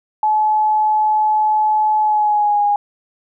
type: tone with pitch glide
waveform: sine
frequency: 857 to 822.1 Hz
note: A5 to G#5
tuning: -46 to -18 cents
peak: -12 dBFS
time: 0.23-2.76 s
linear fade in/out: 2 ms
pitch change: -72 cents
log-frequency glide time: 2-2.65 s
effects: none